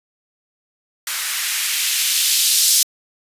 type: noise with band-pass filter sweep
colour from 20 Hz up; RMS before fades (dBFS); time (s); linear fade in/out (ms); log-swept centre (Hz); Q
violet; -18; 1.07-2.83; 2; 1400 to 4900; 1.3
effects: resampled to 32000 Hz